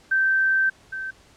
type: tone pair in turn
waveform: sine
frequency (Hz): 1556 / 1550.1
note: G6 / G6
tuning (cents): -13 / -20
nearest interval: unison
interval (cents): 7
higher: first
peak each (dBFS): -17 / -28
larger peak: first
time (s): 0.11-0.7 / 0.92-1.11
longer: first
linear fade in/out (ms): 10
effects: pink hiss -54 dBFS RMS until 1.36 s + low-pass 8000 Hz 12 dB/octave